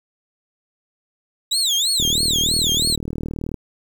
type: tone with vibrato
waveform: 30% pulse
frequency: 3729 Hz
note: A#7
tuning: in tune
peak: -14 dBFS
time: 1.51-2.96 s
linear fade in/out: 10 ms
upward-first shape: sine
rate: 3.1 Hz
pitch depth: 270 cents each way
type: click train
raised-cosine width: 3 ms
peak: -14 dBFS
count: 61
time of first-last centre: 2-3.542 s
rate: 38.9 Hz
effects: 8-bit